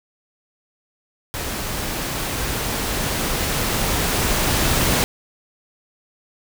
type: noise with level ramp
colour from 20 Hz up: pink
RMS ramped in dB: -27 to -18 dBFS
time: 1.34-5.04 s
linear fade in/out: 0 ms
effects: none